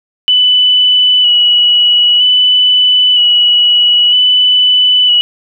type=tone with vibrato; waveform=sine; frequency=2960 Hz; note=F#7; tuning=in tune; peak=-5 dBFS; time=0.28-5.21 s; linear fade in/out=0 ms; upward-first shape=square; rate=0.52 Hz; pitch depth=18 cents each way; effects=none